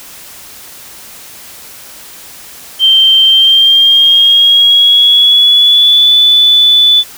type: tone with pitch glide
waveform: sine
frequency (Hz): 3136 to 3480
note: G7 to A7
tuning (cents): 0 to -20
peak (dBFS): -3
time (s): 2.79-7.04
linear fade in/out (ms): 50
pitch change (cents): +180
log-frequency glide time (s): 3.25-6.13
effects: white hiss -32 dBFS RMS until 7.17 s